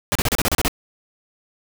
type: noise bursts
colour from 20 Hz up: pink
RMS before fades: -19 dBFS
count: 9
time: 0.12-0.681 s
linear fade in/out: 0 ms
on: 33 ms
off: 33 ms
effects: none